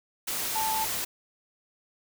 sine tone in noise, 880 Hz, A5, in tune, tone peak -27 dBFS, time 0.55-0.85 s, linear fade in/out 10 ms, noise white, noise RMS -31 dBFS, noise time 0.27-1.05 s, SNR +1 dB, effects none

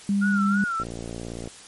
sine tone, 200.1 Hz, G3, 36 cents sharp, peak -19 dBFS, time 0.09-0.64 s, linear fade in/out 2 ms
sine tone with vibrato, 1396.9 Hz, F6, in tune, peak -24 dBFS, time 0.21-0.84 s, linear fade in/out 20 ms, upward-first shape sine, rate 3.1 Hz, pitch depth 92 cents each way
click train, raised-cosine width 2 ms, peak -21 dBFS, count 40, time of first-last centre 0.8-1.475 s, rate 57.8 Hz
effects white hiss -45 dBFS RMS until 1.67 s + MP3 48 kbps

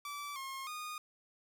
sawtooth tone with pitch steps, 1158 / 1074 / 1229 Hz, D6 / C6 / D#6, -25 / +45 / -22 cents, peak -37 dBFS, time 0.05-0.98 s, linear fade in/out 2 ms, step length 310 ms, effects none

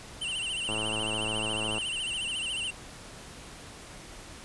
square tone with vibrato, 2900 Hz, F#7, 35 cents flat, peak -31 dBFS, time 0.21-2.71 s, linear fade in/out 10 ms, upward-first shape sine, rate 14 Hz, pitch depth 120 cents each way
click train, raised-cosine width 1 ms, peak -21 dBFS, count 119, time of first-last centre 0.69-1.783 s, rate 108 Hz
effects pink hiss -46 dBFS RMS until 4.44 s + resampled to 24000 Hz

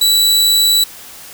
sawtooth tone, 3944 Hz, B7, 3 cents flat, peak -6 dBFS, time 0.01-0.84 s, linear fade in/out 5 ms, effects white hiss -35 dBFS RMS until 1.33 s

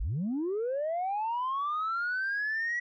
sine linear sweep, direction up, 34.71 to 1943 Hz, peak -27 dBFS, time 0-2.8 s, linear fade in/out 10 ms, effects tanh soft clip ceiling -26 dBFS

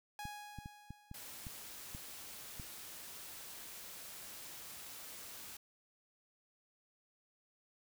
sawtooth tone with exponential decay, 830.6 Hz, G#5, in tune, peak -39 dBFS, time 0.19-1.85 s, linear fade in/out 1 ms, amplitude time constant 360 ms
clicks, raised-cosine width 5 ms, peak -34 dBFS, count 8, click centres 0.254 / 0.587 / 0.659 / 0.906 / 1.114 / 1.468 / 1.949 / 2.598 s
white noise, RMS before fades -50 dBFS, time 1.14-5.57 s, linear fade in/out 5 ms
effects none

